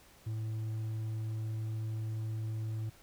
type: tone with hard clipping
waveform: sine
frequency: 110 Hz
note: A2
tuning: in tune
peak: -35 dBFS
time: 0.26-2.9 s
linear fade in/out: 10 ms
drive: 3 dB
effects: pink hiss -60 dBFS RMS until 3.02 s